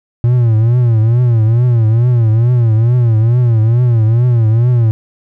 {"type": "tone with vibrato", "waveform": "triangle", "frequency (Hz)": 116.54, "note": "A#2", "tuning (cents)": 0, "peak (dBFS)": -5, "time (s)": [0.24, 4.91], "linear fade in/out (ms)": 0, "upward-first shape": "triangle", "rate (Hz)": 2.3, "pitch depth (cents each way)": 140, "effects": []}